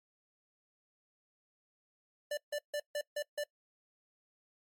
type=tone bursts; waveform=square; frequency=588 Hz; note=D5; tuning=2 cents sharp; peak=-34 dBFS; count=6; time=2.31-3.438 s; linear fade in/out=5 ms; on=63 ms; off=150 ms; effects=noise-tail reverb RT60 0.1 s tail -22 dB re dry + MP3 64 kbps